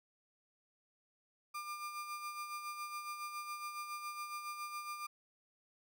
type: tone with tremolo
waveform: 35% pulse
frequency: 1200 Hz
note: D6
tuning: 37 cents sharp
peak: -38 dBFS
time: 1.54-5.07 s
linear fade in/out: 10 ms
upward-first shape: sine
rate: 7.2 Hz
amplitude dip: 50%
effects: none